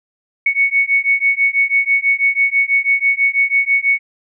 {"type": "beating tone pair", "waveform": "sine", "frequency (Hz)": [2217, 2223.1], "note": ["C#7", "C#7"], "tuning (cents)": [0, 4], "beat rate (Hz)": 6.1, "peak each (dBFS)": -15, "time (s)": [0.46, 3.99], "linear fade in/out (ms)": 5, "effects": []}